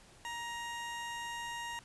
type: tone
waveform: 20% pulse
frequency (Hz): 940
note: A#5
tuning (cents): +14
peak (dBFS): -34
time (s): 0.25-1.79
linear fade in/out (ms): 0
effects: pink hiss -59 dBFS RMS until 1.84 s + resampled to 24000 Hz